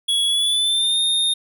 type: tone with pitch glide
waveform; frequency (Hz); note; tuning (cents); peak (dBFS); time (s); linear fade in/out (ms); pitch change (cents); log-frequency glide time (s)
square; 3361 to 3665; G#7 to A#7; +20 to -30; -17; 0.08-1.34; 10; +150; 0.27-0.99
effects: none